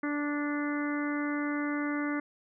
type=harmonic tone; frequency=292.4 Hz; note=D4; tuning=7 cents flat; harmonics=1 / 2 / 3 / 4 / 5 / 6 / 7; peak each=-30 / -41 / -45 / -40 / -40 / -42 / -41 dBFS; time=0.03-2.2 s; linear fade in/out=5 ms; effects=none